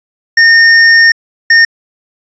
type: tone pair in turn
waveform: square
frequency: 1830 / 1830 Hz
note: A#6 / A#6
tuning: -32 / -32 cents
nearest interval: unison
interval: 0 cents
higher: neither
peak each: -3 dBFS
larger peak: neither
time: 0.37-1.12 / 1.5-1.65 s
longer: first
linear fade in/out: 5 ms
effects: resampled to 16000 Hz + 7-bit